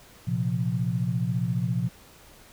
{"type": "chord", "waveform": "sine", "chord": "Bb suspended second", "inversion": "none", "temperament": "just", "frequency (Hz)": [116.54, 131.11, 174.81], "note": ["Bb2", "C3", "F3"], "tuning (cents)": [0, 4, 2], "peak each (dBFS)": -28, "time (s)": [0.27, 1.89], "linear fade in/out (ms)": 10, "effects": ["pink hiss -52 dBFS RMS until 2.52 s"]}